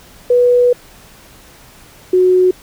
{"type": "tone pair in turn", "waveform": "sine", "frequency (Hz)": [490, 367.1], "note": ["B4", "F#4"], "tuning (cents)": [-14, -14], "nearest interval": "perfect fourth", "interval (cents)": 500, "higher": "first", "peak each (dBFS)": -7, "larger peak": "neither", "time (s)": [[0.3, 0.73], [2.13, 2.51]], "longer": "first", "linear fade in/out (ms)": 5, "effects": ["pink hiss -42 dBFS RMS until 2.62 s"]}